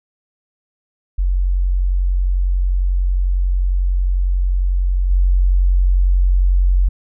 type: tone with level steps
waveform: sine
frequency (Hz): 45.55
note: F#1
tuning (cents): -26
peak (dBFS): -13 / -10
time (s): 1.18-6.89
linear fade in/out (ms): 10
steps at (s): 5.1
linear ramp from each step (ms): 10
effects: none